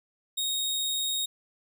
sawtooth tone, 3741 Hz, A#7, 5 cents sharp, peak -24 dBFS, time 0.37-1.26 s, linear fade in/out 10 ms, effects none

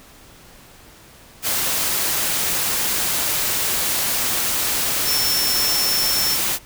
sine tone in noise, 5400 Hz, E8, 41 cents sharp, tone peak -20 dBFS, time 5.04-6.38 s, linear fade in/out 50 ms, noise white, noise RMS -21 dBFS, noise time 1.42-6.59 s, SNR -2 dB, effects pink hiss -46 dBFS RMS until 6.65 s

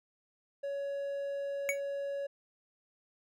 triangle tone, 560 Hz, C#5, 18 cents sharp, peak -32 dBFS, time 0.63-2.27 s, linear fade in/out 10 ms
square tone with exponential decay, 2247 Hz, C#7, 23 cents sharp, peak -26 dBFS, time 1.69-1.8 s, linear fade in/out 0 ms, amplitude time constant 23 ms
effects none

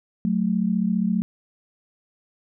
sine tone pair together, 185 / 219.9 Hz, F#3 / A3, 0 / -1 cents, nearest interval minor third, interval 299 cents, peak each -22 dBFS, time 0.25-1.22 s, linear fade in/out 0 ms, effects none

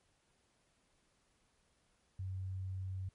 sine tone, 94.3 Hz, F#2, 33 cents sharp, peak -38 dBFS, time 2.19-3.09 s, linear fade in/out 5 ms, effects pink hiss -75 dBFS RMS until 3.14 s + MP3 48 kbps

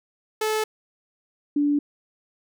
sawtooth / sine tone pair in turn, 433.3 / 290.3 Hz, A4 / D4, -27 / -20 cents, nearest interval perfect fifth, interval 693 cents, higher first, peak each -18 dBFS, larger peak neither, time 0.41-0.64 / 1.56-1.79 s, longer neither, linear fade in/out 5 ms, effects none

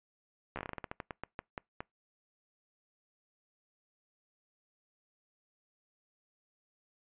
slowing click train, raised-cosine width 0.5 ms, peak -23 dBFS, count 17, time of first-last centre 0.56-1.805 s, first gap 13 ms, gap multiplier 1.21, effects noise-tail reverb RT60 0.2 s tail -26 dB re dry + resampled to 8000 Hz

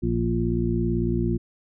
harmonic tone with a mistuned harmonic, 58 Hz, A#1, 8 cents flat, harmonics 1 / 2 / 3 / 4 / 6, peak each -28 / -27 / -28 / -27 / -27 dBFS, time 0.02-1.38 s, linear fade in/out 20 ms, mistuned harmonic 1, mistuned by -54 cents, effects none

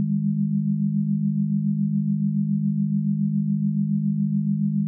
sine tone cluster, 155.9 / 197.3 / 204.4 Hz, D#3 / G3 / G#3, +4 / +11 / -27 cents, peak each -24 / -29 / -22 dBFS, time 0-4.87 s, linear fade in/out 0 ms, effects none

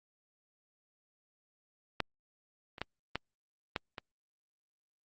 clicks, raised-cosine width 0.3 ms, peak -13 / -30 / -18 / -16 / -16 / -24 dBFS, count 6, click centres 2.003 / 2.782 / 2.816 / 3.156 / 3.762 / 3.982 s, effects Opus 48 kbps

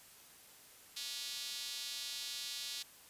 square tone with high-pass filter, 130 Hz, C3, 11 cents flat, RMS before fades -43 dBFS, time 0.96-2.83 s, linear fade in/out 10 ms, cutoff 3900 Hz, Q 2.2, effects white hiss -59 dBFS RMS until 3.09 s + resampled to 32000 Hz

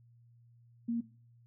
sine tone, 233.1 Hz, A#3, in tune, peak -30 dBFS, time 0.88-1.01 s, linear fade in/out 10 ms, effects noise-tail reverb RT60 0.4 s tail -17 dB re dry + added 118 Hz sine -59 dBFS peak until 1.46 s

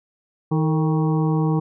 harmonic tone with a mistuned harmonic, 158.2 Hz, D#3, 29 cents sharp, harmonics 1 / 2 / 3 / 5 / 6 / 7, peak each -18 / -24 / -28 / -32 / -34 / -35 dBFS, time 0.51-1.6 s, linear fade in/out 10 ms, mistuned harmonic 3, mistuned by -64 cents, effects none

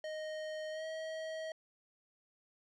square tone with pitch glide, 621 to 637 Hz, D#5 to D#5, -3 to +41 cents, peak -40 dBFS, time 0.04-1.52 s, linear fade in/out 2 ms, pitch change +44 cents, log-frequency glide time 0.71-0.85 s, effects low-pass 5000 Hz 12 dB/octave

